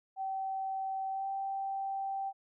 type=tone with pitch glide; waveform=sine; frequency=770 to 780.3 Hz; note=G5 to G5; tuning=-31 to -8 cents; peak=-33 dBFS; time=0.16-2.33 s; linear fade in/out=50 ms; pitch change=+23 cents; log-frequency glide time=1.1-1.27 s; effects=none